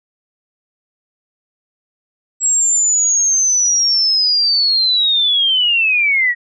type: linear sweep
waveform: sine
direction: down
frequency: 7710 to 1884 Hz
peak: -11 dBFS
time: 2.4-6.35 s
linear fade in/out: 50 ms
effects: none